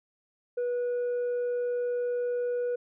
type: tone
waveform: sine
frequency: 487.3 Hz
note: B4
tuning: 23 cents flat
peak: -24 dBFS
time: 0.57-2.76 s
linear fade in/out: 10 ms
effects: tanh soft clip ceiling -26 dBFS